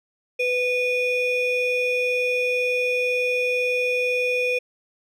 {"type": "ring-modulated tone", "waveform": "triangle", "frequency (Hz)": 1480, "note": "F#6", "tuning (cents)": 0, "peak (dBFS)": -15, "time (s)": [0.39, 4.59], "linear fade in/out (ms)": 10, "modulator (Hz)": 982, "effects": []}